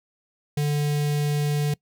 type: tone with notch filter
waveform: square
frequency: 147 Hz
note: D3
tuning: 2 cents sharp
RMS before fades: -23 dBFS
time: 0.57-1.74 s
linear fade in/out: 5 ms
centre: 1200 Hz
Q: 0.95
effects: noise-tail reverb RT60 0.1 s tail -23 dB re dry